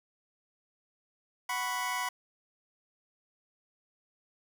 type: chord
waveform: 25% pulse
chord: F# suspended fourth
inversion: none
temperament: equal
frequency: 740 / 987.8 / 1108.7 Hz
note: F#5 / B5 / C#6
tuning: 0 / 0 / 0 cents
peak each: -35 / -29 / -35 dBFS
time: 1.49-2.09 s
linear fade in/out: 5 ms
effects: none